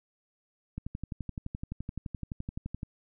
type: click train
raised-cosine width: 5 ms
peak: -23 dBFS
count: 25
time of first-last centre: 0.78-2.831 s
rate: 11.7 Hz
effects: none